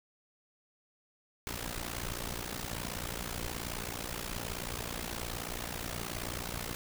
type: noise with amplitude modulation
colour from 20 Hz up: pink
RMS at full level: -35 dBFS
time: 1.47-6.75 s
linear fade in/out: 0 ms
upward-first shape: sine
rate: 58.8 Hz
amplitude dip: 85%
effects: none